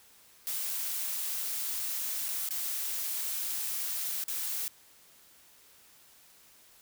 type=noise with dropouts; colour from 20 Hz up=blue; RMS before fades=-34 dBFS; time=0.47-4.68 s; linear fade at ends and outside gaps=0 ms; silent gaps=2.283-2.287 / 2.489-2.507 / 4.238-4.282 s; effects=white hiss -59 dBFS RMS until 6.81 s